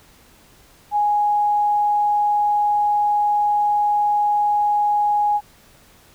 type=tone; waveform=sine; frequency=830 Hz; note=G#5; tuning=1 cent flat; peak=-15 dBFS; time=0.91-5.41 s; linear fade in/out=50 ms; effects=pink hiss -51 dBFS RMS until 6.14 s